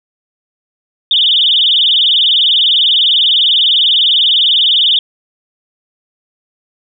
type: tone with vibrato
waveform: sine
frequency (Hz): 3306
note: G#7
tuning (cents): -9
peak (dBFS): -7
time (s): 1.11-4.99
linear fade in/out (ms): 2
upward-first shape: sine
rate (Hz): 20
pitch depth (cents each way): 200
effects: none